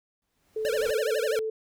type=noise with exponential growth; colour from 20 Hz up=pink; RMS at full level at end=-42 dBFS; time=0.22-0.91 s; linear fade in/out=1 ms; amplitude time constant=150 ms
type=tone with pitch glide; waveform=sine; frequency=436.3 to 439.6 Hz; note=A4 to A4; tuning=-15 to -2 cents; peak=-27 dBFS; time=0.56-1.5 s; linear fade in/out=5 ms; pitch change=+13 cents; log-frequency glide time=1.07-1.34 s
type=tone with vibrato; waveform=square; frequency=524 Hz; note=C5; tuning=2 cents sharp; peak=-27 dBFS; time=0.65-1.39 s; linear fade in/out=0 ms; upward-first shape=sine; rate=12 Hz; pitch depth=250 cents each way
effects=none